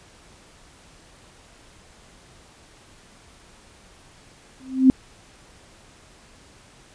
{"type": "tone with exponential growth", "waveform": "sine", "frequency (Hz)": 261.6, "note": "C4", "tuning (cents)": 0, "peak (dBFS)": -6, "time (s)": [4.6, 4.9], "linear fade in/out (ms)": 0, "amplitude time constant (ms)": 64, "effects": ["pink hiss -51 dBFS RMS until 6.94 s", "resampled to 22050 Hz"]}